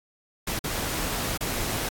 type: noise with dropouts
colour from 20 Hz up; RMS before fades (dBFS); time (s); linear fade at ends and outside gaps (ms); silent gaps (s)
pink; -29; 0.47-1.89; 5; 0.592-0.64 / 1.374-1.407
effects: AAC 64 kbps